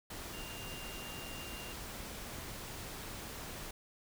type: tone in noise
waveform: sine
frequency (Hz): 2794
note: F7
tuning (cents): 0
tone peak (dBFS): -49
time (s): 0.33-1.73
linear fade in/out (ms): 5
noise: pink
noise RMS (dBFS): -45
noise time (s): 0.1-3.71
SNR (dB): -7
effects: none